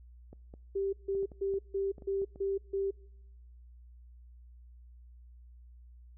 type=clicks; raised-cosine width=2 ms; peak=-36 dBFS; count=10; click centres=0.33 / 0.539 / 1.151 / 1.23 / 1.318 / 1.539 / 1.982 / 2.022 / 2.218 / 2.359 s
type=tone bursts; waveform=sine; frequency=392 Hz; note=G4; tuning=in tune; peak=-29 dBFS; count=7; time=0.75-2.91 s; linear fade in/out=10 ms; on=180 ms; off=150 ms
effects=noise-tail reverb RT60 0.9 s tail -25 dB re dry + added 60 Hz sine -51 dBFS peak until 6.17 s